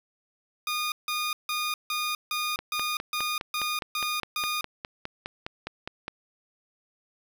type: tone bursts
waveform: 15% pulse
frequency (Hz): 1223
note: D#6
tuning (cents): -30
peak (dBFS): -21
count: 10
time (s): 0.67-4.61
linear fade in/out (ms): 2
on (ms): 250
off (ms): 160
type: click train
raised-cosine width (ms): 0.3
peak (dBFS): -17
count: 18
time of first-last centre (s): 2.59-6.081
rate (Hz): 4.87
effects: none